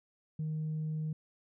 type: tone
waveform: sine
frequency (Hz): 155.56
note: D#3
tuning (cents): 0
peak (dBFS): -31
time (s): 0.39-1.13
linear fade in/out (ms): 5
effects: tanh soft clip ceiling -30 dBFS